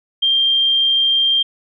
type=tone; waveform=sine; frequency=3183 Hz; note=G7; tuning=26 cents sharp; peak=-12 dBFS; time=0.22-1.43 s; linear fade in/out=10 ms; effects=none